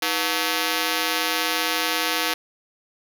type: ring-modulated tone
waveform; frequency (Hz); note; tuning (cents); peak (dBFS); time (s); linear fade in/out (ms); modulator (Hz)
5% pulse; 404.4; G#4; -46; -7; 0.02-2.34; 5; 87.4
effects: 7-bit

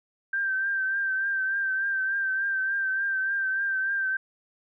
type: tone with vibrato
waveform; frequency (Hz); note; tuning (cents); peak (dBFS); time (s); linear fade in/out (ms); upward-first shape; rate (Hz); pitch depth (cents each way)
sine; 1568; G6; 0; -24; 0.33-4.17; 5; triangle; 3.4; 43
effects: none

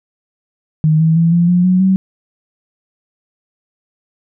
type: tone with pitch steps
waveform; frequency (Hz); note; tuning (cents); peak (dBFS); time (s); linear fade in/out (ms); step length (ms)
sine; 155.8 / 161.02 / 166.4 / 171.97 / 177.73 / 183.68 / 189.83; D#3 / E3 / E3 / F3 / F3 / F#3 / F#3; +3 / -40 / +17 / -26 / +31 / -12 / +45; -8; 0.84-1.96; 0; 160
effects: none

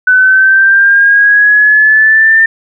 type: linear sweep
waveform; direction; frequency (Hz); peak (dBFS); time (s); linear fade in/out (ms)
sine; up; 1498 to 1800; -3; 0.07-2.46; 5
effects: none

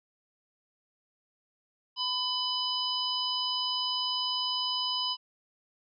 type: harmonic tone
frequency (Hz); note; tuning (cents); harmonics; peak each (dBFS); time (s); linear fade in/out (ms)
1000; B5; +21; 1 / 3 / 4 / 5; -35 / -32 / -40 / -32; 1.96-5.17; 50
effects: none

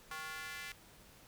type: tone with high-pass filter sweep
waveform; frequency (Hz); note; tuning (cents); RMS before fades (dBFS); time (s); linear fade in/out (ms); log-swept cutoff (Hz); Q
square; 157.2; D#3; +18; -45; 0.11-0.72; 2; 1200 to 2000; 2
effects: pink hiss -60 dBFS RMS until 1.27 s

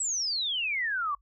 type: exponential sweep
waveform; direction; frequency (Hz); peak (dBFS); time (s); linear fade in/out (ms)
sine; down; 7980 to 1109; -27; 0-1.15; 5
effects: noise-tail reverb RT60 0.1 s tail -25 dB re dry + added 50 Hz sine -62 dBFS peak until 1.21 s

